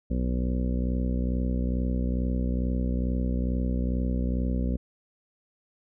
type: harmonic tone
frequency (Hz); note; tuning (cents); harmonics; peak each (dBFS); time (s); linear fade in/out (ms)
62.3; B1; +16; 1 / 2 / 3 / 4 / 5 / 6 / 7 / 8 / 9; -26 / -36 / -31 / -32 / -43 / -43 / -47 / -41 / -44; 0.1-4.77; 10
effects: none